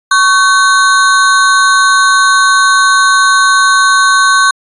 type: ring-modulated tone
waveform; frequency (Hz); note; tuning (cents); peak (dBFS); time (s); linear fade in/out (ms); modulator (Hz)
square; 1318.5; E6; 0; -3; 0.11-4.51; 5; 207
effects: resampled to 24000 Hz